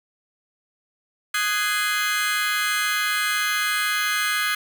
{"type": "chord", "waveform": "30% pulse", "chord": "Ab dominant seventh", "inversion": "second", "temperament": "just", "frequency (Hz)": [1245.9, 1495.1, 1661.2, 2077], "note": ["Eb6", "Gb6", "Ab6", "C7"], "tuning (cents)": [2, 18, 0, -13], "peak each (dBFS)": [-24, -25, -23, -24], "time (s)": [1.34, 4.55], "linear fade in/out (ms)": 5, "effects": []}